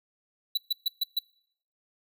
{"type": "tone bursts", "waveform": "square", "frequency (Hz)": 3951, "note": "B7", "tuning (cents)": 0, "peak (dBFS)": -24, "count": 5, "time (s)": [0.55, 1.19], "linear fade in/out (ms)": 5, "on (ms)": 24, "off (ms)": 130, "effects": ["noise-tail reverb RT60 0.7 s tail -26 dB re dry"]}